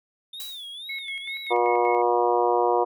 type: tone with vibrato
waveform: triangle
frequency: 3577 Hz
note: A7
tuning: 28 cents sharp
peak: -34 dBFS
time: 0.33-1.53 s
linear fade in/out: 5 ms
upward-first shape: sine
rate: 2.1 Hz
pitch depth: 150 cents each way
type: noise with exponential decay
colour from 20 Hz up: blue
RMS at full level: -35 dBFS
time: 0.4-0.81 s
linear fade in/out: 0 ms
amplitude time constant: 88 ms
type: tone with tremolo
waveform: sine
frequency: 2180 Hz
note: C#7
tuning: 29 cents flat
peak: -30 dBFS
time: 0.89-2.02 s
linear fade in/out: 5 ms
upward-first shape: square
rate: 5.2 Hz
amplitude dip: 60%
type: harmonic tone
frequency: 120 Hz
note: B2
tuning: 49 cents flat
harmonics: 3 / 4 / 5 / 6 / 7 / 8 / 9 / 10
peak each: -25 / -24 / -32 / -24 / -36 / -25 / -33 / -36 dBFS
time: 1.5-2.85 s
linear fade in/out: 20 ms
effects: none